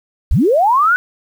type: linear sweep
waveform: sine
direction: up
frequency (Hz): 30.29 to 1509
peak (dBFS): -9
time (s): 0.31-0.96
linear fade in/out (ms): 0
effects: 7-bit